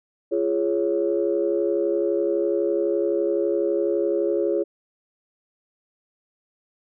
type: chord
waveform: sine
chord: Db major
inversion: first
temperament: equal with one note detuned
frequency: 343.4 / 415.3 / 554.4 Hz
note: F4 / Ab4 / Db5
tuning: -29 / 0 / 0 cents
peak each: -23 / -23 / -25 dBFS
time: 0.31-4.64 s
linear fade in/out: 20 ms
effects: tanh soft clip ceiling -10 dBFS